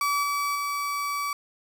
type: tone with level steps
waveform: 35% pulse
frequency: 1147 Hz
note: D6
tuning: 41 cents flat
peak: -21 / -23 / -25 dBFS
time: 0.01-1.33 s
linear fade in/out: 2 ms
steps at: 0.23 / 0.55 s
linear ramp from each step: 5 ms
effects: none